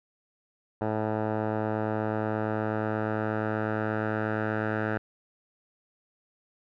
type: tone with low-pass filter sweep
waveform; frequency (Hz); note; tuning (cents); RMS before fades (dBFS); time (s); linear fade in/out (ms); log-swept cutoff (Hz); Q
10% pulse; 108.4; A2; -25; -29; 0.81-4.98; 5; 1000 to 1500; 2.6
effects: none